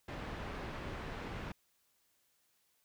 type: low-pass noise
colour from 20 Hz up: pink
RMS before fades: -43 dBFS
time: 0.08-1.52 s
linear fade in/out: 5 ms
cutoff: 2400 Hz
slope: 12 dB/octave
effects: white hiss -75 dBFS RMS until 2.84 s